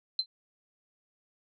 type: tone with exponential decay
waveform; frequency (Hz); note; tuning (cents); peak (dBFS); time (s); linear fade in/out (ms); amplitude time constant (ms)
sine; 4098; C8; -37; -21; 0.19-0.26; 2; 15
effects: none